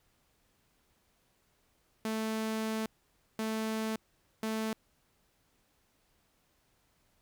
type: tone bursts at uneven times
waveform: sawtooth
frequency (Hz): 220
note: A3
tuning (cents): 0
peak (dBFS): -28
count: 3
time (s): 2.05-2.86 / 3.39-3.96 / 4.43-4.73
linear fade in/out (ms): 2
effects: pink hiss -72 dBFS RMS until 7.21 s

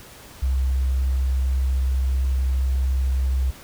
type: tone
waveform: sine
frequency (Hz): 65.41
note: C2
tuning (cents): 0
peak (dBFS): -18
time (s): 0.42-3.51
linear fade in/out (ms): 10
effects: pink hiss -44 dBFS RMS until 3.63 s

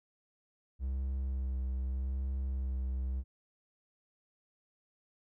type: tone with vibrato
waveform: triangle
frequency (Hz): 65.41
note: C2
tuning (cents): 0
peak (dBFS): -30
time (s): 0.79-3.24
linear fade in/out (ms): 50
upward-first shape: sine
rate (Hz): 0.82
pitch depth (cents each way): 27
effects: none

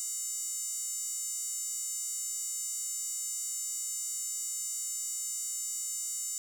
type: tone with high-pass filter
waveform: square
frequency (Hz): 419.9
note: G#4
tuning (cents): +19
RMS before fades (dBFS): -36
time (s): 0-6.38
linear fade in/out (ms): 0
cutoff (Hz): 7400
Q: 7.7
effects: none

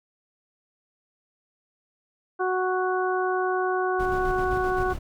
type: harmonic tone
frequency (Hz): 370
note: F#4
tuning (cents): 0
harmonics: 1 / 2 / 3 / 4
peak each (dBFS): -25 / -28 / -30 / -31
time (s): 2.39-4.94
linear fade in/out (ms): 20
type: noise with tremolo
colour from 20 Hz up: brown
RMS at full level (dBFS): -31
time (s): 3.99-4.99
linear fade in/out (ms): 10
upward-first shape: square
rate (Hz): 7.7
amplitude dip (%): 40
effects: none

